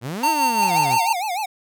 sawtooth exponential two-way sweep, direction up then down, 109.2 to 332.1 to 115.1 Hz, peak -22 dBFS, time 0.01-0.99 s, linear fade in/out 50 ms, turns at 0.29 s
square tone with tremolo, 909 Hz, A#5, 44 cents flat, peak -16 dBFS, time 0.23-1.13 s, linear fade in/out 5 ms, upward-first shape sine, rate 5.8 Hz, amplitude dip 45%
square tone with vibrato, 784 Hz, G5, in tune, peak -23 dBFS, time 0.62-1.46 s, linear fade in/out 10 ms, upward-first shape sine, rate 6.7 Hz, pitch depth 200 cents each way
effects none

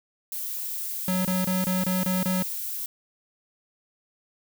violet noise, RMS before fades -32 dBFS, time 0.32-2.86 s, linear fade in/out 2 ms
square tone bursts, 185.2 Hz, F#3, 2 cents sharp, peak -24 dBFS, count 7, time 1.08-2.426 s, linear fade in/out 2 ms, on 170 ms, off 26 ms
effects none

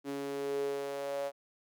sawtooth tone with high-pass filter sweep, 140 Hz, C#3, 18 cents sharp, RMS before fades -36 dBFS, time 0.04-1.32 s, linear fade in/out 50 ms, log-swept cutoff 320 to 590 Hz, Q 7.6, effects none

